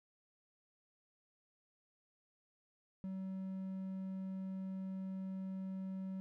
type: tone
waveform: triangle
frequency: 190 Hz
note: F#3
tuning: 46 cents sharp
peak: -38 dBFS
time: 3.04-6.2 s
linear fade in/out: 0 ms
effects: none